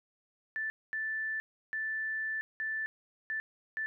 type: tone bursts at uneven times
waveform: sine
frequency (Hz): 1760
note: A6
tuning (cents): 0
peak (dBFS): -32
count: 6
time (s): 0.56-0.7 / 0.93-1.4 / 1.73-2.41 / 2.6-2.86 / 3.3-3.4 / 3.77-3.86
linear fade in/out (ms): 0
effects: none